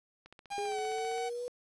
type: click train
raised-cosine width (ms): 0.3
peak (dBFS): -36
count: 15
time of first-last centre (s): 0.26-1.181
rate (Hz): 15.2
type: tone with pitch glide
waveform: 45% pulse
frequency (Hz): 806 to 752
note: G5 to F#5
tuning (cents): +48 to +28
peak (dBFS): -35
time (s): 0.5-1.3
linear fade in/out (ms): 20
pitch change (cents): -120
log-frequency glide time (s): 0.64-0.79
type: exponential sweep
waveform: sine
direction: up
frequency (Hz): 407.5 to 493.9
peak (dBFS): -35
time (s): 0.58-1.48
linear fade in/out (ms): 0
effects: resampled to 22050 Hz + 9-bit